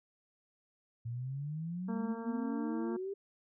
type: exponential sweep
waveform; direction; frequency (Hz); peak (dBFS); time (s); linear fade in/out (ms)
sine; up; 114.2 to 402.9; -36; 1.05-3.14; 10
type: harmonic tone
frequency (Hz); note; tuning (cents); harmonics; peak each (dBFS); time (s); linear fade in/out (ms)
228.6; A#3; -34; 1 / 2 / 3 / 4 / 5 / 6 / 7; -36 / -44 / -52 / -48 / -53 / -56 / -57; 1.88-2.97; 10
effects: none